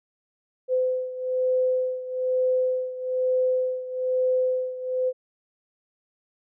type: beating tone pair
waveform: sine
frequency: 510 / 511.1 Hz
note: C5 / C5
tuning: -44 / -41 cents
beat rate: 1.1 Hz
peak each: -23 / -27 dBFS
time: 0.68-5.13 s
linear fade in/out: 50 ms
effects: none